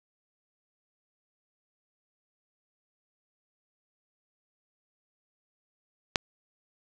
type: click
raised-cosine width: 0.2 ms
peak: -5 dBFS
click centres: 6.158 s
effects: none